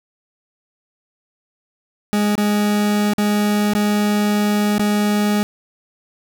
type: tone with dropouts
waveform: 40% pulse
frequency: 207.7 Hz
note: G#3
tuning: in tune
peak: -14 dBFS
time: 2.13-5.43 s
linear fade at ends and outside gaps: 0 ms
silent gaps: 2.354-2.379 / 3.135-3.182 / 3.735-3.75 / 4.782-4.795 s
effects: none